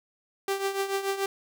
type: tone with tremolo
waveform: sawtooth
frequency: 392 Hz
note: G4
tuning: in tune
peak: -20 dBFS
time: 0.48-1.26 s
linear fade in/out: 2 ms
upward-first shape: triangle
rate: 6.9 Hz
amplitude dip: 75%
effects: none